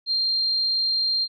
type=tone; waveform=sine; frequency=4186 Hz; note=C8; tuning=in tune; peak=-20 dBFS; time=0.06-1.28 s; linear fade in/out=50 ms; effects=none